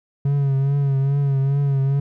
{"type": "tone with vibrato", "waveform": "triangle", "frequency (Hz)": 138.59, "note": "C#3", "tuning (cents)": 0, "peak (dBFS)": -14, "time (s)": [0.25, 2], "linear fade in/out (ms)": 5, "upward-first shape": "triangle", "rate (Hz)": 2.4, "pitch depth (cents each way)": 54, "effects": []}